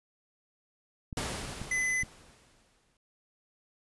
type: clicks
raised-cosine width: 5 ms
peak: -26 dBFS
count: 3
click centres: 1.128 / 1.616 / 2.034 s
type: noise with exponential decay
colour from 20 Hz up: pink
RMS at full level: -33 dBFS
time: 1.17-2.97 s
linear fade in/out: 2 ms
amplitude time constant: 390 ms
type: tone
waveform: square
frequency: 2018 Hz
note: B6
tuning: 37 cents sharp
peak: -28 dBFS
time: 1.71-2.03 s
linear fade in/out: 5 ms
effects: resampled to 24000 Hz